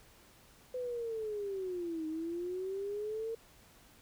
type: linear two-way sweep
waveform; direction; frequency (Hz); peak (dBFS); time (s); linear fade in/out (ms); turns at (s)
sine; down then up; 508 to 311.1 to 458; -35; 0.74-3.35; 5; 2.07
effects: pink hiss -61 dBFS RMS until 4.01 s